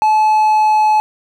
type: tone with pitch glide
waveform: triangle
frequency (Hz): 862 to 857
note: A5 to A5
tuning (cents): -36 to -46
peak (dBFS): -7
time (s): 0.02-1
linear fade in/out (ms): 0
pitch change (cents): -10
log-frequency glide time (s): 0.16-0.89
effects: none